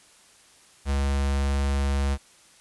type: tone with notch filter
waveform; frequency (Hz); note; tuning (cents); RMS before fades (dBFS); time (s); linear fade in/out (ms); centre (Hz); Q
square; 69.3; C#2; 0; -24; 0.85-2.18; 50; 300; 2
effects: white hiss -55 dBFS RMS until 2.6 s + resampled to 24000 Hz